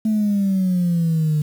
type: exponential sweep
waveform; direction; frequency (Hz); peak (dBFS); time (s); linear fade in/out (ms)
sine; down; 220 to 149.5; -14; 0.05-1.42; 5
effects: tanh soft clip ceiling -13 dBFS + 7-bit